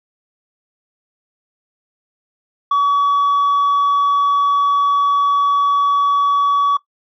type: tone with tanh clipping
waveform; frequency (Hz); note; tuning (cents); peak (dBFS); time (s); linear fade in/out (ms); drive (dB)
sine; 1135; C#6; +41; -12; 2.71-6.77; 5; 1
effects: noise-tail reverb RT60 0.1 s tail -18 dB re dry